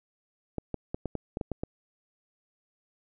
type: clicks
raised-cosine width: 2 ms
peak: -18 dBFS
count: 9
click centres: 0.583 / 0.743 / 0.945 / 1.057 / 1.153 / 1.371 / 1.412 / 1.517 / 1.635 s
effects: none